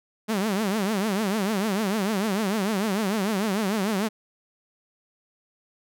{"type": "tone with vibrato", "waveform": "sawtooth", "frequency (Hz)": 204.9, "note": "G#3", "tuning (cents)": -23, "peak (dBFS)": -19, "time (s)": [0.28, 4.09], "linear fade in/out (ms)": 20, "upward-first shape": "triangle", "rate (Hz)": 6.7, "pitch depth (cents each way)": 200, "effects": []}